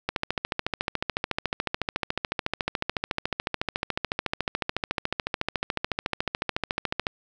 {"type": "click train", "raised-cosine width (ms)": 0.3, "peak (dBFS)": -9, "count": 98, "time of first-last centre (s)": [0.09, 7.068], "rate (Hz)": 13.9, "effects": []}